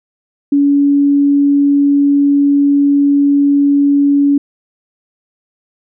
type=tone; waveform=sine; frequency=283.6 Hz; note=C#4; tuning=40 cents sharp; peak=-7 dBFS; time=0.52-4.38 s; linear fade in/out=5 ms; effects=none